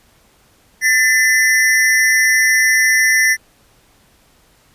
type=ring-modulated tone; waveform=square; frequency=1900 Hz; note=A#6; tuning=33 cents sharp; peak=-8 dBFS; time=0.81-3.37 s; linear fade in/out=50 ms; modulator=123 Hz; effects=pink hiss -53 dBFS RMS until 4.74 s + resampled to 32000 Hz